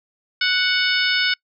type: harmonic tone with a mistuned harmonic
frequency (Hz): 740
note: F#5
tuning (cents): 0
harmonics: 2 / 3 / 4 / 5 / 6 / 7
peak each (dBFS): -21 / -23 / -24 / -25 / -26 / -26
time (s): 0.41-1.34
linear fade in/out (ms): 5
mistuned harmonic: 5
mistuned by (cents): -21
effects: noise-tail reverb RT60 0.1 s tail -26 dB re dry